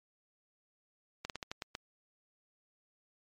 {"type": "slowing click train", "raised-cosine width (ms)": 0.2, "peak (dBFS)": -21, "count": 7, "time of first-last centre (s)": [1.25, 1.751], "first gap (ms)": 48, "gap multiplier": 1.22, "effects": ["MP3 64 kbps"]}